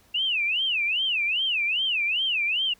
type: tone with vibrato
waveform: sine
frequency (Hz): 2724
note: F7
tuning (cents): -44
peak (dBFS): -22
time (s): 0.14-2.74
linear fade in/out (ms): 10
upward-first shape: sine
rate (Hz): 2.5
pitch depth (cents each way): 270
effects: pink hiss -59 dBFS RMS until 2.79 s